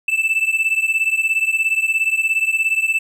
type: beating tone pair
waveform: triangle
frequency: 2637 / 2654 Hz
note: E7 / E7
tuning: 0 / +11 cents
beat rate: 17 Hz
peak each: -16 / -18 dBFS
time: 0.08-2.99 s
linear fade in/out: 5 ms
effects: none